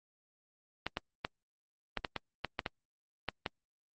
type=clicks; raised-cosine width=0.3 ms; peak=-17 dBFS; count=11; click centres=0.866 / 0.971 / 1.249 / 1.973 / 2.048 / 2.163 / 2.447 / 2.592 / 2.662 / 3.287 / 3.462 s; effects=Opus 24 kbps